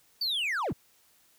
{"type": "linear sweep", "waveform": "triangle", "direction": "down", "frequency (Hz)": [4668, 58.27], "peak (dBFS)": -26, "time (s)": [0.21, 0.73], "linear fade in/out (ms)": 5, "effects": ["white hiss -64 dBFS RMS until 1.38 s"]}